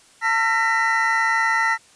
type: tone cluster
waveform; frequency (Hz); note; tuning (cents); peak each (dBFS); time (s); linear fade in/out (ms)
triangle; 898 / 1356 / 1842 / 1982; A5 / E6 / A#6 / B6; +35 / +49 / -21 / +6; -21; 0.21-1.78; 50
effects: white hiss -52 dBFS RMS until 1.95 s + resampled to 22050 Hz